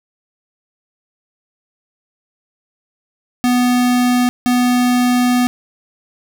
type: tone pair in turn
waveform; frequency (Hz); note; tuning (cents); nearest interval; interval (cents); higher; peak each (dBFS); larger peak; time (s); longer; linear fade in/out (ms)
square; 247 / 247; B3 / B3; 0 / 0; unison; 0; neither; -12; neither; 3.44-4.29 / 4.46-5.47; second; 0
effects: none